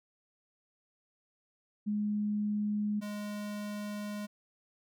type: tone pair in turn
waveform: sine / square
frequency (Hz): 208.8 / 207.5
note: G#3 / G#3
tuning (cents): +10 / -1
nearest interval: unison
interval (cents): 11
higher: first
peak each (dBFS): -29 / -37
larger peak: first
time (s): 1.86-3.01 / 3.01-4.27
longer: second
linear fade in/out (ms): 20
effects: none